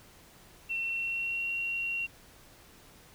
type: tone with pitch glide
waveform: sine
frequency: 2707 to 2746 Hz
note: E7 to F7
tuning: +45 to -30 cents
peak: -30 dBFS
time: 0.69-2.07 s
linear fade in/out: 20 ms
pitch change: +25 cents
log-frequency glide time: 0.83-1.5 s
effects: pink hiss -56 dBFS RMS until 3.14 s